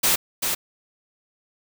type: noise with echo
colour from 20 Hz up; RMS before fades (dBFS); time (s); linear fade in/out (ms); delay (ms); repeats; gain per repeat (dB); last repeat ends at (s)
white; -19; 0.03-0.16; 10; 390; 1; -5; 0.55
effects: none